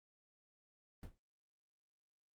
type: noise with exponential decay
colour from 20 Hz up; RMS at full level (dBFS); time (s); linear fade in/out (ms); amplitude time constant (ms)
brown; -42; 1.03-1.18; 2; 31
effects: Opus 32 kbps